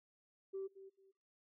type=tone with echo; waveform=sine; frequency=386.9 Hz; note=G4; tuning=23 cents flat; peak=-39 dBFS; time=0.53-0.68 s; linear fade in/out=20 ms; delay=220 ms; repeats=2; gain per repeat=-13 dB; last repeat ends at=1.12 s; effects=noise-tail reverb RT60 0.5 s tail -22 dB re dry + tanh soft clip ceiling -36 dBFS